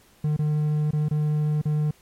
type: tone with dropouts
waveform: triangle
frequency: 151.1 Hz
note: D3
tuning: 50 cents sharp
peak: -18 dBFS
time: 0.24-1.91 s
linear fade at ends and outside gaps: 5 ms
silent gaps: 0.366-0.39 / 0.91-0.931 / 1.086-1.11 / 1.616-1.654 s
effects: pink hiss -57 dBFS RMS until 2.01 s + MP3 64 kbps